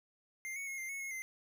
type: tone with pitch steps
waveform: square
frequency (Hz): 2103 / 2220 / 2166 / 2095 / 2199 / 2169 / 2074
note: C7 / C#7 / C#7 / C7 / C#7 / C#7 / C7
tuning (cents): +8 / +2 / -41 / +2 / -14 / -38 / -16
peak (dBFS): -40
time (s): 0.45-1.22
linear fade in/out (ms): 0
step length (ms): 110
effects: none